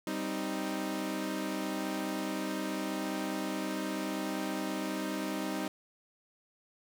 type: chord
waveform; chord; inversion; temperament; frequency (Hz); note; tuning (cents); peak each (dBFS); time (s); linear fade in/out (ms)
sawtooth; C minor; second; equal; 196 / 261.6 / 311.1; G3 / C4 / Eb4; 0 / 0 / 0; -34 / -35 / -32; 0.07-5.68; 2
effects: none

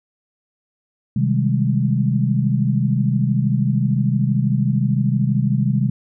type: chord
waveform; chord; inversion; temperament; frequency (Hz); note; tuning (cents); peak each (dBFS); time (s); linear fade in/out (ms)
sine; Ab major seventh; first; just; 129.78 / 155.74 / 194.67 / 207.7; C3 / Eb3 / G3 / Ab3; -14 / +2 / -12 / 0; -18 / -22 / -22 / -22; 1.16-5.9; 5
effects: none

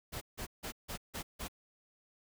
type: noise bursts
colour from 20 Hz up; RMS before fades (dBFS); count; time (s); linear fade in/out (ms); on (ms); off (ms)
pink; -41; 6; 0.12-1.484; 20; 94; 160
effects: none

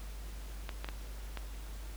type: clicks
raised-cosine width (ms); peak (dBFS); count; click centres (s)
0.3; -23; 4; 0.692 / 0.845 / 0.888 / 1.373
effects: added 50 Hz sine -41 dBFS peak until 1.96 s + pink hiss -53 dBFS RMS until 1.96 s

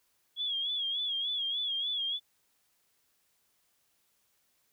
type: tone with vibrato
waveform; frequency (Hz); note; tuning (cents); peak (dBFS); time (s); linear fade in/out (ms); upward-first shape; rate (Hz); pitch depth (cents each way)
sine; 3335; G#7; +7; -30; 0.36-2.2; 50; sine; 3.4; 78
effects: white hiss -73 dBFS RMS until 4.72 s

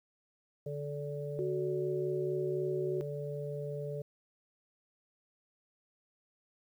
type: harmonic tone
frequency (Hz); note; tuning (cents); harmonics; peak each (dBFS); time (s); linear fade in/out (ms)
145.1; D3; -21; 1 / 3 / 4; -39 / -40 / -42; 0.66-4.02; 5
type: tone with pitch glide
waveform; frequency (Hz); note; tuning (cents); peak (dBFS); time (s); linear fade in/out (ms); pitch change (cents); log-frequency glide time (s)
sine; 370 to 372.6; F#4 to F#4; 0 to +12; -32; 1.39-3.01; 0; +12; 1.78-2.73
effects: 11-bit

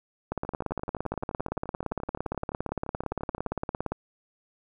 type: two click trains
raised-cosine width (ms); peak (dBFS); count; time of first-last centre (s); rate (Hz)
1; -24 / -15; 36 / 64; 0.45-3.467 / 0.32-3.92; 11.6 / 17.5
effects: none

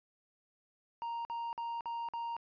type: tone bursts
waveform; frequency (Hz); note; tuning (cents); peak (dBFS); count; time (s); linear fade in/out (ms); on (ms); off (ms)
triangle; 932.3; A#5; 0; -34; 5; 1.02-2.366; 0; 230; 49
effects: resampled to 11025 Hz

